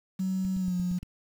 sine tone with pitch glide, 188.2 to 179.08 Hz, F#3 to F3, +30 to +44 cents, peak -26 dBFS, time 0.19-0.99 s, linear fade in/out 10 ms, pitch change -86 cents, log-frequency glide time 0.57-0.75 s
click train, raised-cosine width 5 ms, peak -28 dBFS, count 6, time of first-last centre 0.45-1.03 s, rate 8.62 Hz
effects 8-bit

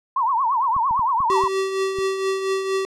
sine tone with vibrato, 996 Hz, B5, 14 cents sharp, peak -17 dBFS, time 0.16-1.48 s, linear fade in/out 5 ms, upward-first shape triangle, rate 8.8 Hz, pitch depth 240 cents each way
clicks, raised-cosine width 5 ms, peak -25 dBFS, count 6, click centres 0.765 / 0.91 / 0.994 / 1.204 / 1.438 / 1.987 s
square tone with tremolo, 385 Hz, G4, 31 cents flat, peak -19 dBFS, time 1.3-2.85 s, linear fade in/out 0 ms, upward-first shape triangle, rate 4.3 Hz, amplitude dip 55%
effects low-pass 8000 Hz 12 dB/octave

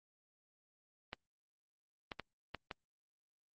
clicks, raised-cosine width 0.3 ms, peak -25 dBFS, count 5, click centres 1.131 / 2.118 / 2.197 / 2.547 / 2.712 s, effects Opus 32 kbps

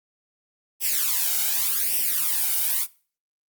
blue noise with flanger, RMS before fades -23 dBFS, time 0.8-2.87 s, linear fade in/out 50 ms, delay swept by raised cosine 0.36 to 1.36 ms, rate 0.86 Hz, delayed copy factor +1, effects noise-tail reverb RT60 0.4 s tail -21 dB re dry + Opus 48 kbps

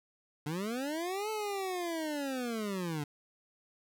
25% pulse linear two-way sweep, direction up then down, 142.2 to 438.8 to 142.2 Hz, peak -30 dBFS, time 0.46-3.04 s, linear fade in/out 5 ms, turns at 1.3 s, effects none

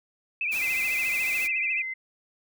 sine tone with vibrato, 2489 Hz, D#7, in tune, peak -25 dBFS, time 0.41-1.82 s, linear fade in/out 2 ms, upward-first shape triangle, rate 14 Hz, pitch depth 130 cents each way
white noise, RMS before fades -37 dBFS, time 0.51-1.48 s, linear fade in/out 20 ms
sine tone, 2064 Hz, C7, 24 cents flat, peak -30 dBFS, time 0.61-1.94 s, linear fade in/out 10 ms
effects none

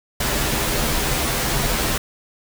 pink noise with comb filter, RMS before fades -21 dBFS, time 0.2-1.98 s, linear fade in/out 5 ms, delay 11 ms, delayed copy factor -0.65, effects none

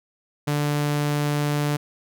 sawtooth tone, 146.83 Hz, D3, in tune, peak -17 dBFS, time 0.47-1.77 s, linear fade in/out 10 ms, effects none

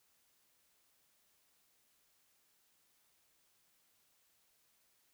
silence, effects white hiss -74 dBFS RMS until 5.13 s

